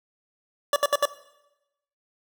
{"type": "tone bursts", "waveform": "25% pulse", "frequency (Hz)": 576, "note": "D5", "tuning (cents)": -34, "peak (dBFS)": -14, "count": 4, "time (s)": [0.73, 1.055], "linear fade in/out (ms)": 2, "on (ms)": 31, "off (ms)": 67, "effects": ["noise-tail reverb RT60 0.9 s tail -17 dB re dry"]}